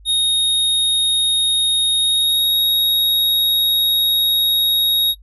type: tone with pitch glide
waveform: square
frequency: 3729 to 3770 Hz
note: A#7 to A#7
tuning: 0 to +19 cents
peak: -14 dBFS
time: 0.05-5.15 s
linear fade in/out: 50 ms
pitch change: +19 cents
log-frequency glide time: 1.96-2.56 s
effects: noise-tail reverb RT60 0.1 s tail -23 dB re dry + added 50 Hz sine -41 dBFS peak until 5.22 s